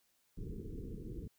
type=low-pass noise; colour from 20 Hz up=pink; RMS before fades=-44 dBFS; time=0.37-1.28 s; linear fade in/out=5 ms; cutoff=460 Hz; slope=96 dB/octave; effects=white hiss -75 dBFS RMS until 1.38 s